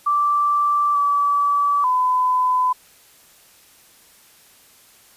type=tone with pitch steps; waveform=sine; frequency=1169 / 1150 / 1008 Hz; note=D6 / D6 / B5; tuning=-8 / -37 / +35 cents; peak=-15 dBFS; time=0.06-2.73 s; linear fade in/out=10 ms; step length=890 ms; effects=white hiss -51 dBFS RMS until 5.16 s + resampled to 32000 Hz